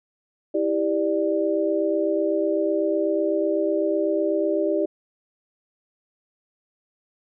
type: tone cluster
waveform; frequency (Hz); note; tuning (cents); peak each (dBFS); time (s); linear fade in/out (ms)
sine; 327.2 / 395.2 / 592; E4 / G4 / D5; -13 / +14 / +14; -24; 0.54-4.86; 10
effects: none